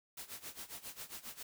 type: noise with tremolo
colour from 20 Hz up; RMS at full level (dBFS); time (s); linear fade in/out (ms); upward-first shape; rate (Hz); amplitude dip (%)
white; -45; 0.17-1.43; 5; sine; 7.4; 85
effects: none